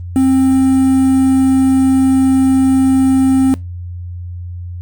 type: tone with quantisation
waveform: triangle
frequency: 264.1 Hz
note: C4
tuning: 16 cents sharp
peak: -6 dBFS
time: 0.16-3.54 s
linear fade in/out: 0 ms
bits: 5
effects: added 88 Hz sine -23 dBFS peak until 4.81 s + Opus 32 kbps